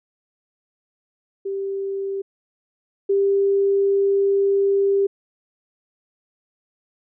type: tone pair in turn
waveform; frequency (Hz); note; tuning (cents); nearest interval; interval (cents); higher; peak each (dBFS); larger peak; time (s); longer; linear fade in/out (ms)
sine; 392 / 395.9; G4 / G4; 0 / +17; unison; 17; second; -23 / -15; second; 1.45-2.22 / 3.09-5.07; second; 10
effects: none